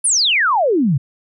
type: exponential sweep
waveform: sine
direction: down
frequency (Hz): 10380 to 123.47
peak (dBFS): -12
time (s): 0.04-0.98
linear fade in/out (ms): 10
effects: none